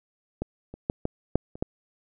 clicks, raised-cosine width 2 ms, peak -15 / -26 / -11 / -13 / -7 / -27 / -12 dBFS, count 7, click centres 0.42 / 0.74 / 0.899 / 1.054 / 1.356 / 1.555 / 1.625 s, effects none

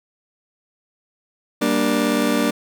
30% pulse chord, G minor, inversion none, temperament just, 196 / 235.2 / 294 Hz, G3 / Bb3 / D4, 0 / +16 / +2 cents, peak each -22 / -18 / -18 dBFS, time 1.61-2.51 s, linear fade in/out 10 ms, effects none

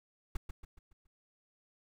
brown noise with echo, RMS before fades -33 dBFS, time 0.35-0.37 s, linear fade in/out 5 ms, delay 140 ms, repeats 5, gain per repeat -7 dB, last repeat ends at 1.07 s, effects none

